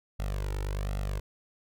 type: tone with flanger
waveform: sawtooth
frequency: 49.27 Hz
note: G1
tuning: 10 cents sharp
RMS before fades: -32 dBFS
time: 0.19-1.2 s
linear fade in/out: 10 ms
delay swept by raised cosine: 1.5 to 2.21 ms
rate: 1.3 Hz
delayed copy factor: +1
effects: none